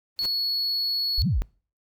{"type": "noise with exponential growth", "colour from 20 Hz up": "pink", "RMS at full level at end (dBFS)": -32, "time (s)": [0.16, 0.26], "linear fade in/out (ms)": 5, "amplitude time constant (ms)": 20}
{"type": "tone", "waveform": "triangle", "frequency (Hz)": 4378, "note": "C#8", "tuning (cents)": -22, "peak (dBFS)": -23, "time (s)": [0.19, 1.22], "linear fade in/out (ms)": 0}
{"type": "exponential two-way sweep", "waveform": "sine", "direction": "up then down", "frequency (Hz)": [32.04, 207, 33.44], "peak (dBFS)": -20, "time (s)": [1.18, 1.42], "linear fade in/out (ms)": 0, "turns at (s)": 1.27}
{"effects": ["noise-tail reverb RT60 0.4 s tail -25 dB re dry"]}